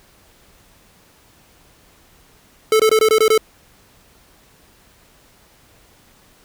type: tone bursts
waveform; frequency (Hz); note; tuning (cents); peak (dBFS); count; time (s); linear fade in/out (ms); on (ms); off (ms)
square; 437.1; A4; -11; -11; 7; 2.72-3.378; 2; 76; 21
effects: pink hiss -52 dBFS RMS until 6.44 s